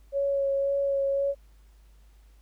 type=tone with vibrato; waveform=sine; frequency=554.4 Hz; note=C#5; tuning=in tune; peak=-23 dBFS; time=0.12-1.35 s; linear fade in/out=50 ms; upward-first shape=sine; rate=1.9 Hz; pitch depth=14 cents each way; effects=added 51 Hz sine -52 dBFS peak until 2.41 s + pink hiss -67 dBFS RMS until 2.41 s